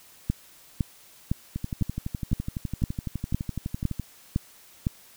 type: two click trains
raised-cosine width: 5 ms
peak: -11 / -17 dBFS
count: 10 / 30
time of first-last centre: 0.3-4.869 / 1.56-3.997 s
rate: 1.97 / 11.9 Hz
effects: white hiss -53 dBFS RMS until 5.16 s